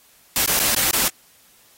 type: noise with dropouts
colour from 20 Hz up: white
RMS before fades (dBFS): -19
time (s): 0.36-1.08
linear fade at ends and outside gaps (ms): 1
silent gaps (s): 0.461-0.476 / 0.593-0.599 / 0.748-0.763 / 0.911-0.932
effects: white hiss -54 dBFS RMS until 1.77 s + AAC 48 kbps